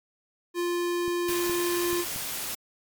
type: tone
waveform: square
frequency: 349.2 Hz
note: F4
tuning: in tune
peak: -26 dBFS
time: 0.54-2.05 s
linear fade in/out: 50 ms
type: clicks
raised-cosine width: 3 ms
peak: -28 dBFS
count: 5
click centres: 1.08 / 1.292 / 1.497 / 1.93 / 2.161 s
type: noise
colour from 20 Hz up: white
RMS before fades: -33 dBFS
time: 1.28-2.55 s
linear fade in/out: 5 ms
effects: MP3 96 kbps